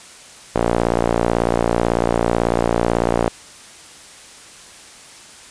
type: tone with band-pass filter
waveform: sawtooth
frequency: 58.1 Hz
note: A#1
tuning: 5 cents flat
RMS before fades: -18 dBFS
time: 0.55-3.29 s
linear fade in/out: 5 ms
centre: 590 Hz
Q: 1.1
effects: white hiss -41 dBFS RMS until 5.5 s + resampled to 22050 Hz